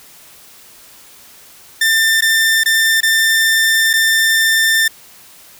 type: tone with dropouts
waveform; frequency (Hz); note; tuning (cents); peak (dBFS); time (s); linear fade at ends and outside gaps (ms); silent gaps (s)
sawtooth; 1791; A6; +30; -7; 1.81-4.88; 5; 2.209-2.221 / 2.636-2.658 / 3.006-3.03 / 3.932-3.936
effects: white hiss -42 dBFS RMS until 5.59 s